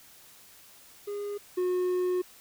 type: tone pair in turn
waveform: triangle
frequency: 409 / 362.7 Hz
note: G#4 / F#4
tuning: -26 / -34 cents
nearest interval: major second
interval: 208 cents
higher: first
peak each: -30 / -23 dBFS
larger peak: second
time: 1.07-1.38 / 1.57-2.22 s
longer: second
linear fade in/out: 10 ms
effects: white hiss -54 dBFS RMS until 2.4 s